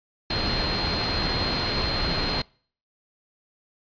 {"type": "tone in noise", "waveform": "sine", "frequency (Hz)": 4182, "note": "C8", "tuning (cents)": -2, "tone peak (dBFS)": -28, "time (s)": [0.3, 2.42], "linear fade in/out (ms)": 5, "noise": "pink", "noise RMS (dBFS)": -26, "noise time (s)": [0.3, 2.42], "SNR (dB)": -5, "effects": ["noise-tail reverb RT60 0.5 s tail -26 dB re dry", "resampled to 11025 Hz"]}